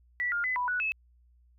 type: tone with pitch steps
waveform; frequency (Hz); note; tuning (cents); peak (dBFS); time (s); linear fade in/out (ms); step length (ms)
sine; 1957 / 1411 / 2014 / 987 / 1475 / 2597; B6 / F6 / B6 / B5 / F#6 / E7; -16 / +17 / +33 / -1 / -6 / -26; -27; 0.2-0.92; 0; 120
effects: added 60 Hz sine -59 dBFS peak until 1.58 s